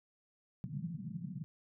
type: band-pass noise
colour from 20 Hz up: white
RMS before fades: -42 dBFS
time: 0.64-1.44 s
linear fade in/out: 0 ms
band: 130 to 190 Hz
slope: 48 dB/octave
effects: none